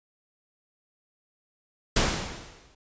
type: noise with exponential decay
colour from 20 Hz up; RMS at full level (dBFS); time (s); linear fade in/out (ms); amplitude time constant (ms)
pink; -20; 1.96-2.75; 5; 170
effects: resampled to 16000 Hz